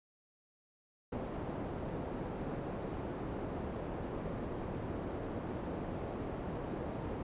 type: low-pass noise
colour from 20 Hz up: white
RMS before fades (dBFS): -40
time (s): 1.12-7.23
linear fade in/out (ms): 5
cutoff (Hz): 490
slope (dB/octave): 12
effects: resampled to 8000 Hz